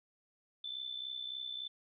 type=tone with amplitude modulation; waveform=sine; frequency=3520 Hz; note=A7; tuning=in tune; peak=-36 dBFS; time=0.64-1.68 s; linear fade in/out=5 ms; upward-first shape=sine; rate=63.5 Hz; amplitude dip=70%; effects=none